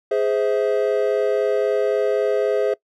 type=chord; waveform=triangle; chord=Ab augmented; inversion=none; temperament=just; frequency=415.3 / 519.1 / 648.9 Hz; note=Ab4 / C5 / E5; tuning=0 / -14 / -27 cents; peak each=-18 / -20 / -22 dBFS; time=0.11-2.74 s; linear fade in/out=5 ms; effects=noise-tail reverb RT60 0.1 s tail -22 dB re dry